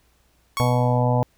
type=tone with exponential decay; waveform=sawtooth; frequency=1108.7 Hz; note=C#6; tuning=in tune; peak=-18 dBFS; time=0.57-1.03 s; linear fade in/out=0 ms; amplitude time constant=100 ms
type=harmonic tone; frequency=123.47 Hz; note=B2; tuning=in tune; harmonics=1 / 2 / 4 / 5 / 6 / 7 / 8; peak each=-19 / -26 / -26 / -26 / -30 / -26 / -32 dBFS; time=0.6-1.23 s; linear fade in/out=0 ms
effects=added 60 Hz sine -63 dBFS peak until 1.37 s + pink hiss -63 dBFS RMS until 1.37 s